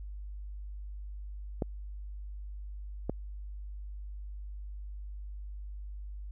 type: clicks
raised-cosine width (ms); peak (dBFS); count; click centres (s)
2; -17; 2; 1.622 / 3.096
effects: added 50 Hz sine -39 dBFS peak until 6.31 s